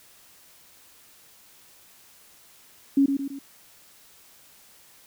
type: tone with echo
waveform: sine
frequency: 276.4 Hz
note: C#4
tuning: 5 cents flat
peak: -15 dBFS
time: 2.97-3.06 s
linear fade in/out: 5 ms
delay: 110 ms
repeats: 3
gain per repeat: -6 dB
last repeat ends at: 3.39 s
effects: white hiss -54 dBFS RMS until 5.06 s